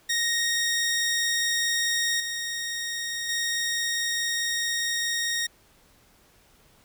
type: tone with level steps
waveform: 15% pulse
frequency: 1864.7 Hz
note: A#6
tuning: in tune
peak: -17 / -23 / -19 dBFS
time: 0.09-5.47 s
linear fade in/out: 10 ms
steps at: 2.2 / 3.29 s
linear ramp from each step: 2 ms
effects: pink hiss -59 dBFS RMS until 6.84 s